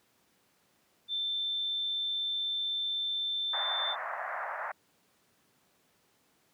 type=tone; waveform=sine; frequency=3552 Hz; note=A7; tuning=16 cents sharp; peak=-30 dBFS; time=1.08-3.96 s; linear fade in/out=50 ms
type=band-pass noise; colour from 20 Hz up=pink; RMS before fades=-37 dBFS; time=3.53-4.72 s; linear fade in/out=5 ms; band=630 to 1900 Hz; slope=48 dB/octave
effects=pink hiss -69 dBFS RMS until 6.53 s + high-pass 150 Hz 12 dB/octave